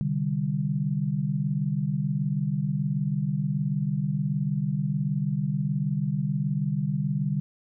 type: chord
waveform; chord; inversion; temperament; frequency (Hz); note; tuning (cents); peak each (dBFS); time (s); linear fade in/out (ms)
sine; C suspended second; none; equal with one note detuned; 130.81 / 149.4 / 196; C3 / D3 / G3; 0 / +30 / 0; -31 / -26 / -29; 0.01-7.4; 0
effects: none